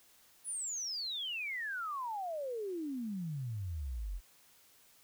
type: exponential sweep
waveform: sine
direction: down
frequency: 10350 to 41.2 Hz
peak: -36 dBFS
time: 0.44-4.21 s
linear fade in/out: 50 ms
effects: white hiss -64 dBFS RMS until 5.03 s